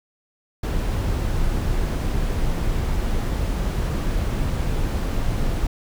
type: noise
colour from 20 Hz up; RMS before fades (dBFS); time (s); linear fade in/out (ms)
brown; -22; 0.63-5.67; 5
effects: none